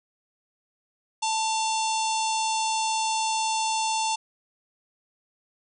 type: harmonic tone with a mistuned harmonic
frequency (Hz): 882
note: A5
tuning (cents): +4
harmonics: 1 / 3 / 4 / 5 / 6 / 7 / 8 / 9 / 10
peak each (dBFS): -25 / -34 / -35 / -36 / -38 / -34 / -39 / -39 / -39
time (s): 1.22-4.16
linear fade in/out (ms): 10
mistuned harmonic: 3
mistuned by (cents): +56
effects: none